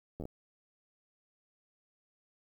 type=slowing click train; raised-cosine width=2 ms; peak=-28 dBFS; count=5; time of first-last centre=0.2-0.254 s; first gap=11 ms; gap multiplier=1.14; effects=10-bit